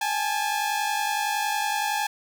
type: tone pair together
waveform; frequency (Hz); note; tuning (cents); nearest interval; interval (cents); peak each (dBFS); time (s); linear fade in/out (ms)
sawtooth; 815.2 / 866; G#5 / A5; -32 / -28; minor second; 104; -23 / -23; 0.01-2.07; 5
effects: none